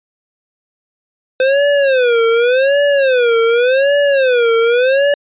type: tone with vibrato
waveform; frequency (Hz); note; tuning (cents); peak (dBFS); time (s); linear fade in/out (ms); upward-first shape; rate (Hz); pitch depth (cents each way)
square; 512; C5; -38; -10; 1.4-5.14; 2; sine; 0.87; 200
effects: resampled to 8000 Hz